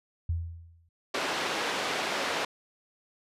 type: tone with exponential decay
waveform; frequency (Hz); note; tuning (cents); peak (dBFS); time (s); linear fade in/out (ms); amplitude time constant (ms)
sine; 83.8; E2; +29; -24; 0.29-0.89; 5; 130
type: band-pass noise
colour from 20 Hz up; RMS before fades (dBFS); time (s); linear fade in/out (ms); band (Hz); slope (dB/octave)
pink; -31; 1.14-2.45; 5; 420 to 4400; 12
effects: resampled to 32000 Hz